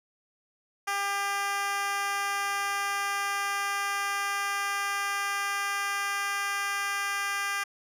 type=tone with high-pass filter sweep; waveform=10% pulse; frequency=400 Hz; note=G4; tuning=35 cents sharp; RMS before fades=-30 dBFS; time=0.87-7.64 s; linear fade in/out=10 ms; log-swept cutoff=860 to 1300 Hz; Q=1.3; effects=resampled to 32000 Hz